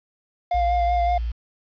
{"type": "tone with vibrato", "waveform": "triangle", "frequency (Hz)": 702, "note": "F5", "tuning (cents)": 9, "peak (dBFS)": -17, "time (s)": [0.51, 1.18], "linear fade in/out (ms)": 5, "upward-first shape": "sine", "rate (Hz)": 5.3, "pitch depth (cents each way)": 20}
{"type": "tone", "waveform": "sine", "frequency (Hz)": 57.8, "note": "A#1", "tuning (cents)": -14, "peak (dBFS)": -23, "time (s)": [0.54, 1.32], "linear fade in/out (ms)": 10}
{"effects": ["resampled to 11025 Hz", "8-bit"]}